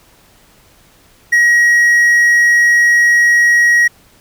triangle tone, 1900 Hz, A#6, 33 cents sharp, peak -5 dBFS, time 1.32-3.88 s, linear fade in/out 10 ms, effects pink hiss -48 dBFS RMS until 4.2 s

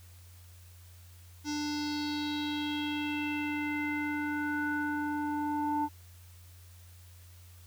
square tone with low-pass filter sweep, 296.2 Hz, D4, 15 cents sharp, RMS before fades -33 dBFS, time 1.44-5.89 s, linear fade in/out 50 ms, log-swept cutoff 5700 to 910 Hz, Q 4.9, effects added 88 Hz sine -51 dBFS peak until 7.66 s + white hiss -60 dBFS RMS until 7.66 s

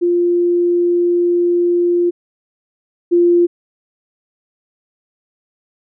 sine tone pair in turn, 349.2 / 347.5 Hz, F4 / F4, 0 / -9 cents, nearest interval unison, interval 9 cents, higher first, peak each -11 / -8 dBFS, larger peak second, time 0.01-2.11 / 3.11-3.47 s, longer first, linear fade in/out 20 ms, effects none

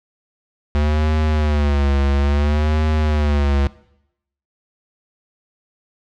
square tone with vibrato, 73.42 Hz, D2, in tune, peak -15 dBFS, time 0.75-3.67 s, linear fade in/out 0 ms, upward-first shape sine, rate 0.59 Hz, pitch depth 95 cents each way, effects noise-tail reverb RT60 0.8 s tail -20 dB re dry + low-pass 4000 Hz 12 dB/octave

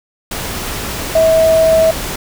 sine tone in noise, 646 Hz, E5, 35 cents flat, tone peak -7 dBFS, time 1.15-1.91 s, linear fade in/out 5 ms, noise pink, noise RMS -22 dBFS, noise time 0.31-2.16 s, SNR +12 dB, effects none

